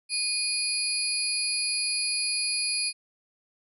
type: tone cluster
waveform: sine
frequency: 2458 / 4353 / 4841 / 10080 Hz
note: D#7 / C#8 / D#8 / D#9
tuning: -22 / -32 / -48 / +21 cents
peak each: -32 / -31 / -30 / -31 dBFS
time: 0.09-2.93 s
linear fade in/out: 50 ms
effects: none